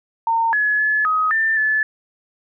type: tone with pitch steps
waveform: sine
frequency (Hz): 913 / 1698 / 1716 / 1261 / 1785 / 1733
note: A#5 / G#6 / A6 / D#6 / A6 / A6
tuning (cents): -36 / +38 / -44 / +23 / +24 / -27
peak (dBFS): -15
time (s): 0.27-1.83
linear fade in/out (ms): 2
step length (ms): 260
effects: none